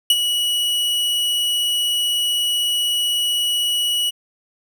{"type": "tone with ADSR envelope", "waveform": "45% pulse", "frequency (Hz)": 2929, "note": "F#7", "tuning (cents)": -18, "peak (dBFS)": -9, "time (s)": [0.1, 4.11], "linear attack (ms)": 3, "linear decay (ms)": 41, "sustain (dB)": -8, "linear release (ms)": 22, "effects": []}